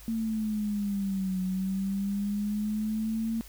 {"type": "linear two-way sweep", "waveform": "sine", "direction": "down then up", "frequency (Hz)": [227.4, 185, 227.4], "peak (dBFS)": -27, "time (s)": [0.08, 3.41], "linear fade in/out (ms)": 0, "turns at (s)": 1.41, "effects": ["added 50 Hz sine -48 dBFS peak until 3.48 s", "white hiss -52 dBFS RMS until 3.48 s"]}